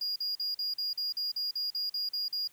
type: tone bursts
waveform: triangle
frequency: 4848 Hz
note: D#8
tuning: 46 cents flat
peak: -29 dBFS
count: 13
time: 0.01-2.476 s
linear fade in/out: 5 ms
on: 150 ms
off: 43 ms
effects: white hiss -62 dBFS RMS until 2.52 s